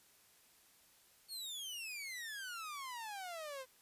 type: exponential sweep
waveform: sawtooth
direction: down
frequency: 4435 to 506 Hz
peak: -40 dBFS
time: 1.28-3.66 s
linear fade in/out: 50 ms
effects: white hiss -67 dBFS RMS until 3.81 s + resampled to 32000 Hz